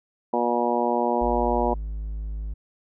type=harmonic tone; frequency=120 Hz; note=B2; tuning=49 cents flat; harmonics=2 / 3 / 4 / 5 / 6 / 7 / 8; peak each=-28 / -28 / -28 / -28 / -28 / -28 / -28 dBFS; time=0.33-1.74 s; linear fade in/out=5 ms
type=tone; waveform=triangle; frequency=52.7 Hz; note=G#1; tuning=26 cents sharp; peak=-26 dBFS; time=1.21-2.54 s; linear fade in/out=10 ms
effects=none